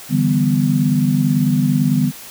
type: chord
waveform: sine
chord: E minor seventh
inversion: third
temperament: equal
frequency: 146.83 / 164.81 / 196 / 246.9 Hz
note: D3 / E3 / G3 / B3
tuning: 0 / 0 / 0 / 0 cents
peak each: -17 / -21 / -19 / -17 dBFS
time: 0.09-2.12 s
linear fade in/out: 50 ms
effects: white hiss -36 dBFS RMS until 2.3 s